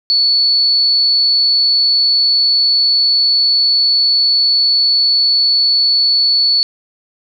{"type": "tone", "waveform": "sine", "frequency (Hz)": 4435, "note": "C#8", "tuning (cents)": 0, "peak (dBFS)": -9, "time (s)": [0.1, 6.63], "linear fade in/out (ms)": 0, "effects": []}